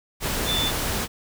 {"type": "tone in noise", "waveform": "sine", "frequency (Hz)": 3520, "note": "A7", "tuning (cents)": 0, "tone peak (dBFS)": -23, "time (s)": [0.45, 0.72], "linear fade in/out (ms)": 50, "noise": "pink", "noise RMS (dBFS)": -26, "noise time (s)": [0.2, 1.08], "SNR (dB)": 0, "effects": []}